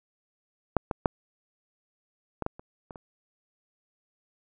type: clicks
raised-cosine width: 1 ms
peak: -7 / -14 / -7 / -16 / -14 / -29 / -27 / -29 dBFS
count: 8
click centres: 0.767 / 0.912 / 1.058 / 2.423 / 2.464 / 2.595 / 2.908 / 2.958 s
effects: none